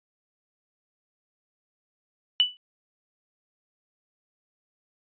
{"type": "tone with exponential decay", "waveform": "sine", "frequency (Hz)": 2971, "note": "F#7", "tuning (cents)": 6, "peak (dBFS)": -13, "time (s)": [2.4, 2.57], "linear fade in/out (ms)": 0, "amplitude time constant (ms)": 35, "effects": ["resampled to 11025 Hz"]}